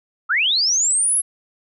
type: linear sweep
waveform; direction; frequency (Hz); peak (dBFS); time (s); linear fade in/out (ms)
sine; up; 1221 to 11175; -15; 0.29-1.22; 20
effects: none